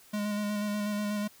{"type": "tone with vibrato", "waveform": "square", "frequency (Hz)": 207.7, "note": "G#3", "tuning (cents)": 0, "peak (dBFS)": -30, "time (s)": [0.13, 1.28], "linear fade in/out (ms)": 10, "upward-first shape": "square", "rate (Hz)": 8.2, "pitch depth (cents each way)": 17, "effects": ["white hiss -57 dBFS RMS until 1.4 s"]}